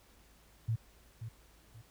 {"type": "tone with echo", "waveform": "sine", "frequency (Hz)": 113, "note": "A2", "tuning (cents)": 47, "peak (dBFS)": -29, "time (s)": [0.68, 0.76], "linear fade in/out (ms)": 10, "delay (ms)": 530, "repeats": 2, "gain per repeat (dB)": -10, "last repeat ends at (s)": 1.82, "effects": ["added 54 Hz sine -64 dBFS peak until 1.9 s", "pink hiss -64 dBFS RMS until 1.9 s"]}